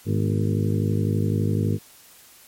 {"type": "harmonic tone with a mistuned harmonic", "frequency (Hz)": 51.91, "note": "G#1", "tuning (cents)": 0, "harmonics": [2, 3, 4, 5, 6, 7, 8, 9], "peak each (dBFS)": [-22, -26, -28, -30, -32, -33, -34, -35], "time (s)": [0.05, 1.79], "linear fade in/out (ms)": 50, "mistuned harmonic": 5, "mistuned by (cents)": -82, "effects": ["white hiss -50 dBFS RMS until 2.47 s", "MP3 64 kbps"]}